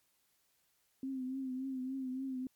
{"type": "tone with vibrato", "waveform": "sine", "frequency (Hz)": 261.6, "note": "C4", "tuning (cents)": 0, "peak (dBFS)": -36, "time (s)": [1.03, 2.47], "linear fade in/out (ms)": 2, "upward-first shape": "triangle", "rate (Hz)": 3.5, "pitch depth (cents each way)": 59, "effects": ["white hiss -75 dBFS RMS until 2.55 s", "MP3 96 kbps"]}